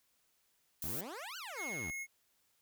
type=noise; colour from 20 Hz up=violet; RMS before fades=-40 dBFS; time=0.82-1.01 s; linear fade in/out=2 ms
type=exponential two-way sweep; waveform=15% pulse; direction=up then down; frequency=65.1 to 1587 to 65.1 Hz; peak=-37 dBFS; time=0.84-1.91 s; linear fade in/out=0 ms; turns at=1.37 s
type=tone; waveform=square; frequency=2167 Hz; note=C#7; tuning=40 cents flat; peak=-40 dBFS; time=1.55-2.07 s; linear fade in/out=50 ms
effects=white hiss -75 dBFS RMS until 2.61 s